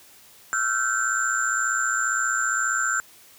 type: tone cluster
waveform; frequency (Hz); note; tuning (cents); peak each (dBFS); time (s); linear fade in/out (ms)
sine; 1331 / 1426 / 1548 / 7250; E6 / F6 / G6 / A#8; +16 / +36 / -22 / -49; -28 / -28 / -25 / -27; 0.53-3; 0
effects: white hiss -51 dBFS RMS until 3.38 s + high-pass 60 Hz 12 dB/octave